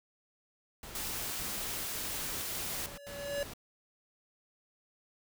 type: noise bursts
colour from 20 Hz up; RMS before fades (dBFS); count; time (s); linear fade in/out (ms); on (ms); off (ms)
pink; -46; 5; 0.83-3.536; 2; 470; 89
type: noise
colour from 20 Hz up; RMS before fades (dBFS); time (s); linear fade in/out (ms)
white; -38; 0.95-2.86; 2
type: tone with exponential growth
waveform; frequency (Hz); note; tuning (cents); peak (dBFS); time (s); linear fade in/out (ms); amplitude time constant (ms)
square; 569; C#5; +45; -31; 2.55-3.43; 1; 190
effects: none